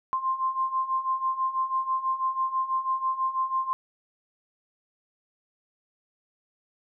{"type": "beating tone pair", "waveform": "sine", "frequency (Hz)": [1046.5, 1052.6], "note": ["C6", "C6"], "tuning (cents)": [0, 10], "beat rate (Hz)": 6.1, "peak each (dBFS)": [-30, -26], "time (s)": [0.13, 3.73], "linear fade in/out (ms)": 0, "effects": []}